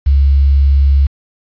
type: tone with quantisation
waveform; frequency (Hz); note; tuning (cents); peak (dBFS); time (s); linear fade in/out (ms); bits
sine; 69.3; C#2; 0; -6; 0.06-1.07; 10; 6
effects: resampled to 11025 Hz